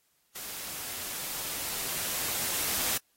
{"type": "noise with level ramp", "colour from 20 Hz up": "white", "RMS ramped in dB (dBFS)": [-40, -29], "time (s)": [0.35, 2.98], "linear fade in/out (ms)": 10, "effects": ["white hiss -71 dBFS RMS until 3.16 s", "AAC 48 kbps"]}